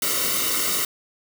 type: noise with comb filter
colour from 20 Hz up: white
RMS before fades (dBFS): -23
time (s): 0.02-0.85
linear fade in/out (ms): 2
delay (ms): 1.2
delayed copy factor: -0.85
effects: none